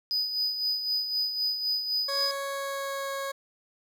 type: tone with tremolo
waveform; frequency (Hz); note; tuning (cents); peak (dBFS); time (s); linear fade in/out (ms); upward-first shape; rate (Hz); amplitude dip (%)
triangle; 4978; D#8; 0; -23; 0.11-2.31; 0; sine; 3.9; 55
type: tone with pitch glide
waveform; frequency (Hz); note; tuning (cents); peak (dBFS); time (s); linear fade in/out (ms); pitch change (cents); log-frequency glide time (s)
20% pulse; 554.4 to 549; C#5 to C#5; 0 to -17; -26; 2.08-3.32; 10; -17; 2.42-3.14
effects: none